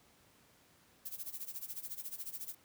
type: noise with tremolo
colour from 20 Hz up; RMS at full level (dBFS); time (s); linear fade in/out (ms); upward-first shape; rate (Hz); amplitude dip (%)
violet; -41; 1.05-2.55; 10; sine; 14; 85
effects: pink hiss -66 dBFS RMS until 2.64 s + high-pass 80 Hz 12 dB/octave